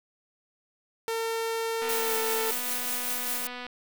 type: tone with pitch glide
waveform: sawtooth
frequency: 453.7 to 446.4 Hz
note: A#4 to A4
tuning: -47 to +25 cents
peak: -24 dBFS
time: 1.08-2.51 s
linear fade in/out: 0 ms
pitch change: -28 cents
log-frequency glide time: 1.93-2.16 s
type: click train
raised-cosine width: 0.3 ms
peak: -23 dBFS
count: 457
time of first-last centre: 1.82-3.666 s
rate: 247 Hz
type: noise with tremolo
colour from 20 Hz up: blue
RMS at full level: -30 dBFS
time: 1.89-3.47 s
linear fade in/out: 2 ms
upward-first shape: sine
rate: 5.1 Hz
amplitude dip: 30%
effects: none